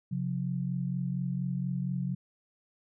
sine tone pair together, 135.2 / 179.46 Hz, C#3 / F3, -43 / +47 cents, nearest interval perfect fourth, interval 490 cents, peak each -32 / -32 dBFS, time 0.11-2.15 s, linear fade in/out 10 ms, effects none

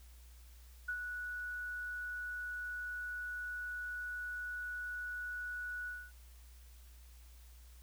sine tone with ADSR envelope, 1472 Hz, F#6, 9 cents flat, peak -34 dBFS, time 0.88-6.12 s, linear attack 9 ms, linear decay 76 ms, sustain -5 dB, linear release 250 ms, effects added 60 Hz sine -54 dBFS peak until 7.82 s + white hiss -65 dBFS RMS until 7.82 s

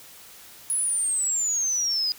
sine exponential sweep, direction down, 10548 to 4900 Hz, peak -22 dBFS, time 0.7-2.12 s, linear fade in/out 0 ms, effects white hiss -47 dBFS RMS until 2.18 s

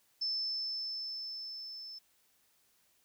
sine tone with level ramp, 5274 Hz, E8, in tune, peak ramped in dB -31 to -44 dBFS, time 0.21-1.99 s, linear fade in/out 10 ms, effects white hiss -71 dBFS RMS until 3.04 s

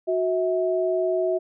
sine tone pair together, 367.7 / 646.9 Hz, F#4 / E5, -11 / -33 cents, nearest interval minor seventh, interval 978 cents, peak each -23 dBFS, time 0.07-1.39 s, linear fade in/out 20 ms, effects none

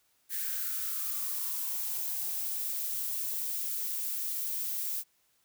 violet noise with high-pass filter sweep, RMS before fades -34 dBFS, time 0.29-5.04 s, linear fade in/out 50 ms, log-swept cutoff 1700 to 210 Hz, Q 6.6, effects white hiss -71 dBFS RMS until 5.44 s

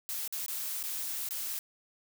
blue noise with dropouts, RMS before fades -36 dBFS, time 0.09-1.59 s, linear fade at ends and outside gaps 0 ms, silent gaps 0.277-0.325 / 0.462-0.482 / 0.829-0.838 / 1.288-1.308 s, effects none

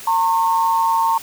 sine tone pair together, 910.7 / 1083 Hz, A#5 / C#6, -41 / -41 cents, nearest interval minor third, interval 300 cents, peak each -15 / -20 dBFS, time 0.07-1.18 s, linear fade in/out 5 ms, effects white hiss -36 dBFS RMS until 1.22 s

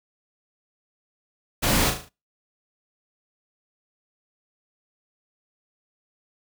pink noise with echo, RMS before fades -22 dBFS, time 1.62-1.91 s, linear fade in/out 20 ms, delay 37 ms, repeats 5, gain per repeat -6 dB, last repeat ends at 2.095 s, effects noise-tail reverb RT60 0.3 s tail -26 dB re dry

